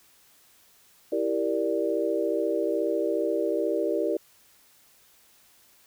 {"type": "chord", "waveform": "sine", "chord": "E half-diminished seventh", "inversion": "none", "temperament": "equal", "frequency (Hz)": [329.6, 392, 466.2, 587.3], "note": ["E4", "G4", "Bb4", "D5"], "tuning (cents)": [0, 0, 0, 0], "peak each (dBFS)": -29, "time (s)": [1.12, 4.17], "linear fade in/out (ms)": 5, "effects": ["white hiss -59 dBFS RMS until 5.86 s"]}